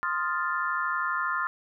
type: chord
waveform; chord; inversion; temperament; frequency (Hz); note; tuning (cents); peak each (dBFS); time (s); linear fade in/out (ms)
sine; F dominant seventh; second; equal; 1046.5 / 1244.5 / 1396.9 / 1760; C6 / Eb6 / F6 / A6; 0 / 0 / 0 / 0; -31 / -32 / -30 / -33; 0.03-1.47; 0
effects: none